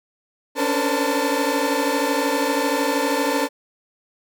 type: tone cluster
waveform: 30% pulse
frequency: 276.3 / 289.1 / 456.6 / 511 / 885 Hz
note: C#4 / D4 / A#4 / C5 / A5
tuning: -6 / -27 / -36 / -41 / +10 cents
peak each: -23 dBFS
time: 0.55-3.49 s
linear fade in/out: 50 ms
effects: none